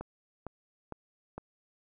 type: click train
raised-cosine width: 1 ms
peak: -25 dBFS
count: 4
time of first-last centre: 0.01-1.38 s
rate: 2.19 Hz
effects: none